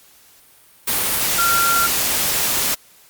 sine tone in noise, 1378 Hz, F6, 24 cents flat, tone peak -16 dBFS, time 1.38-1.87 s, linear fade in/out 10 ms, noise white, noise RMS -19 dBFS, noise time 0.87-2.75 s, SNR 0 dB, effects white hiss -50 dBFS RMS until 3.09 s + Opus 48 kbps

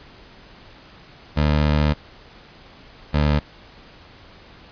20% pulse tone pair in turn, 75 / 74.27 Hz, D2 / D2, +37 / +20 cents, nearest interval unison, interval 17 cents, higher first, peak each -11 dBFS, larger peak neither, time 1.36-1.94 / 3.13-3.4 s, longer first, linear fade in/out 20 ms, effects pink hiss -46 dBFS RMS until 4.71 s + resampled to 11025 Hz

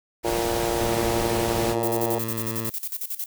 pink noise, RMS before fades -29 dBFS, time 0.23-1.76 s, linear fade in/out 50 ms
harmonic tone, 116.54 Hz, A#2, in tune, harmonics 3 / 4 / 5 / 6 / 7 / 8, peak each -27 / -29 / -31 / -33 / -34 / -35 dBFS, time 0.24-2.19 s, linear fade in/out 10 ms
15% pulse tone with vibrato, 112.7 Hz, A2, 42 cents sharp, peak -22 dBFS, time 0.8-2.7 s, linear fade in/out 5 ms, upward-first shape triangle, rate 15 Hz, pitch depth 17 cents each way
violet noise with tremolo, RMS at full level -29 dBFS, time 1.83-3.26 s, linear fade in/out 2 ms, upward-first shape square, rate 11 Hz, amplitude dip 80%
effects none

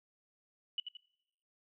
sine tone with echo, 2955 Hz, F#7, 3 cents flat, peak -32 dBFS, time 0.78-0.8 s, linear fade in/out 2 ms, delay 85 ms, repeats 2, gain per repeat -7 dB, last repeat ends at 0.97 s, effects noise-tail reverb RT60 1.0 s tail -26 dB re dry

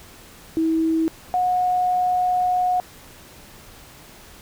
sine tone pair in turn, 323.1 / 727.4 Hz, E4 / F#5, -35 / -30 cents, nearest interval octave + major second, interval 1405 cents, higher second, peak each -17 dBFS, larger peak neither, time 0.57-1.08 / 1.34-2.8 s, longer second, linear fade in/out 0 ms, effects pink hiss -45 dBFS RMS until 4.41 s

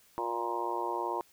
harmonic tone with a mistuned harmonic, 118.1 Hz, A#2, 23 cents sharp, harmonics 3 / 4 / 5 / 6 / 7 / 8 / 9, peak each -37 / -41 / -42 / -42 / -41 / -34 / -40 dBFS, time 0.18-1.21 s, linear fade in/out 0 ms, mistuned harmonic 9, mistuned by -28 cents, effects white hiss -63 dBFS RMS until 1.32 s

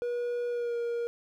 triangle tone with pitch glide, 482.4 to 471.9 Hz, B4 to A#4, -41 to +21 cents, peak -27 dBFS, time 0.02-1.07 s, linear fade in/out 0 ms, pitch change -38 cents, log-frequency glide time 0.49-0.76 s, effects 11-bit

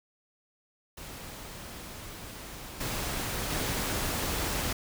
pink noise with level steps, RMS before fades -43 / -33 / -31 dBFS, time 0.97-4.73 s, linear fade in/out 5 ms, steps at 2.8 / 3.5 s, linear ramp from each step 10 ms, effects none

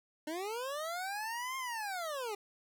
25% pulse linear two-way sweep, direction up then down, 296.2 to 1069 to 395.6 Hz, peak -33 dBFS, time 0.27-2.35 s, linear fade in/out 5 ms, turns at 1.57 s, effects none

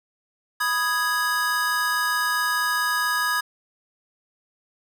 square chord, G# minor, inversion first, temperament equal, 987.8 / 1244.5 / 1661.2 Hz, B5 / D#6 / G#6, 0 / 0 / 0 cents, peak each -30 / -27 / -24 dBFS, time 0.6-3.41 s, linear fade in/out 10 ms, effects none

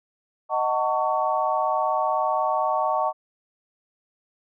sine chord, D# half-diminished seventh, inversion none, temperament just, 622.3 / 746.7 / 896 / 1120.1 Hz, D#5 / F#5 / A5 / C#6, 0 / +16 / +31 / +18 cents, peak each -26 dBFS, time 0.49-3.13 s, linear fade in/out 50 ms, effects none

